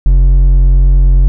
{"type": "tone with hard clipping", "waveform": "sine", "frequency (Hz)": 45.1, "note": "F#1", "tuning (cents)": -44, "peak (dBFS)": -5, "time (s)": [0.06, 1.28], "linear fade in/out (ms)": 0, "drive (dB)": 5, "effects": []}